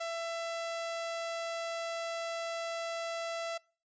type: tone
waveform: sawtooth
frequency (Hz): 668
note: E5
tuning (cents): +23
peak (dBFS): -31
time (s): 0-3.58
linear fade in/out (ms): 10
effects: noise-tail reverb RT60 0.4 s tail -26 dB re dry + resampled to 16000 Hz